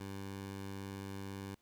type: tone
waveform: 15% pulse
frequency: 98 Hz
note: G2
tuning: in tune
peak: -36 dBFS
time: 0-1.55 s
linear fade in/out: 5 ms
effects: pink hiss -75 dBFS RMS until 1.61 s